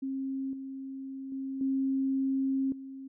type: tone with level steps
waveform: sine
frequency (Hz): 268.2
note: C4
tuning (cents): +43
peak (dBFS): -31 / -37 / -33 / -26 / -40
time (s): 0.02-3.08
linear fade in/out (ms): 10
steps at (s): 0.53 / 1.32 / 1.61 / 2.72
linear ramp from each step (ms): 2
effects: none